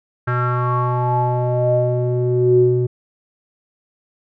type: tone with low-pass filter sweep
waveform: square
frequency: 123.47 Hz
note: B2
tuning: in tune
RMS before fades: -17 dBFS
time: 0.27-2.87 s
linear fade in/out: 10 ms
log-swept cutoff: 1500 to 310 Hz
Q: 8.4
effects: none